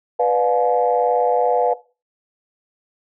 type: chord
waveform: sine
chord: B diminished seventh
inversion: none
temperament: just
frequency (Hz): 493.9 / 592.7 / 711.2 / 853.4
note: B4 / D5 / F5 / Ab5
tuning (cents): 0 / +16 / +31 / +47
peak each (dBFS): -17 / -23 / -19 / -22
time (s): 0.19-1.74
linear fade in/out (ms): 10
effects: noise-tail reverb RT60 0.3 s tail -17 dB re dry + tanh soft clip ceiling -4 dBFS